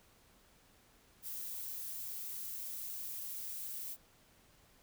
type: noise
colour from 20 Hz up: violet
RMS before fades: -43 dBFS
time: 1.22-3.97 s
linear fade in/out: 50 ms
effects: pink hiss -66 dBFS RMS until 4.82 s